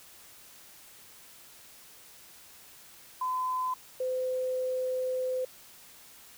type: tone pair in turn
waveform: sine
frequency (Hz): 1018 / 511.5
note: C6 / C5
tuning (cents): -48 / -39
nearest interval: octave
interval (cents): 1191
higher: first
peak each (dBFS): -28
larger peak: neither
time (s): 3.21-3.74 / 4-5.45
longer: second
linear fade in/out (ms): 5
effects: white hiss -53 dBFS RMS until 6.37 s